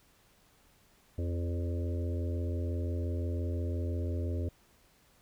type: harmonic tone with a mistuned harmonic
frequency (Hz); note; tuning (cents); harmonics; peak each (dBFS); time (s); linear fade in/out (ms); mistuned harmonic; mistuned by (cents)
85.8; F2; -30; 1 / 3 / 4 / 5 / 6 / 7; -31 / -41 / -43 / -45 / -47 / -48; 1.18-4.49; 5; 6; +30
effects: pink hiss -65 dBFS RMS until 5.21 s